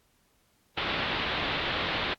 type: low-pass noise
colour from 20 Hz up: white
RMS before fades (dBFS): -31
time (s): 0.77-2.14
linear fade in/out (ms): 5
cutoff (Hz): 3800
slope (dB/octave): 48
effects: pink hiss -68 dBFS RMS until 2.18 s + AAC 64 kbps